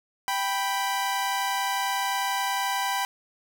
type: tone pair together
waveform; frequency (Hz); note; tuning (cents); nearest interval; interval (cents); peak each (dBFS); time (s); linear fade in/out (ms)
sawtooth; 784 / 987.8; G5 / B5; 0 / 0; major third; 400; -24; 0.28-3.05; 0
effects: none